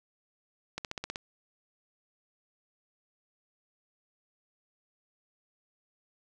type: accelerating click train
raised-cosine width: 0.2 ms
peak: -18 dBFS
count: 7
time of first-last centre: 0.78-1.159 s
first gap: 68 ms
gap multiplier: 0.97
effects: none